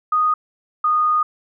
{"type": "tone pair in turn", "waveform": "sine", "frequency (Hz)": [1240, 1232.1], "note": ["D#6", "D#6"], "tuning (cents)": [-6, -17], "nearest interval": "unison", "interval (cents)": 11, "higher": "first", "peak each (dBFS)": -14, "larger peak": "neither", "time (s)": [[0.12, 0.34], [0.84, 1.23]], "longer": "second", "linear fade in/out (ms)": 5, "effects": []}